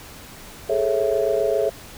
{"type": "chord", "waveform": "sine", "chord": "A major seventh", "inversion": "third", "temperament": "just", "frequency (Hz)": [412.5, 440, 550, 660], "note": ["G#4", "A4", "C#5", "E5"], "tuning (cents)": [-12, 0, -14, 2], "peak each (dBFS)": -23, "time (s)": [0.69, 1.7], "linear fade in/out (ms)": 10, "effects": ["tanh soft clip ceiling -7 dBFS", "pink hiss -41 dBFS RMS until 1.97 s"]}